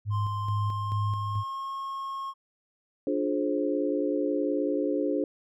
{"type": "tone with tremolo", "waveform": "sine", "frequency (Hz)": 103.83, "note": "G#2", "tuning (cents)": 0, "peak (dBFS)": -25, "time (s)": [0.05, 1.44], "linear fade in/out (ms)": 50, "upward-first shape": "square", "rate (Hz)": 2.3, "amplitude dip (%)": 45}
{"type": "tone with pitch glide", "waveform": "triangle", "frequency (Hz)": [1047, 1084.5], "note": ["C6", "C#6"], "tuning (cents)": [1, -38], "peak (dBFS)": -30, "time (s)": [0.1, 2.34], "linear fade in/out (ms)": 50, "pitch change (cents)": 61, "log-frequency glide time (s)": [0.4, 1.74]}
{"type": "chord", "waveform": "sine", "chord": "D half-diminished seventh", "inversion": "none", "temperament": "just", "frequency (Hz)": [293.7, 352.4, 422.9, 528.6], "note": ["D4", "F4", "Ab4", "C5"], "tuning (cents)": [0, 16, 31, 18], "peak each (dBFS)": [-28, -32, -31, -31], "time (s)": [3.07, 5.24], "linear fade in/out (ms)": 2}
{"effects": []}